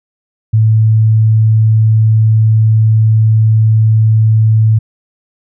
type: tone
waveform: sine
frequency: 110 Hz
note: A2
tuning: in tune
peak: -5 dBFS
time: 0.53-4.79 s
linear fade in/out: 10 ms
effects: none